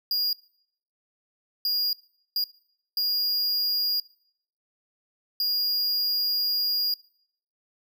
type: tone bursts at uneven times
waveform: square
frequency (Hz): 4845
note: D#8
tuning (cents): -47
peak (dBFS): -23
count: 5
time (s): 0.11-0.33 / 1.65-1.93 / 2.36-2.44 / 2.97-4 / 5.4-6.94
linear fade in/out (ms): 2
effects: noise-tail reverb RT60 0.7 s tail -23 dB re dry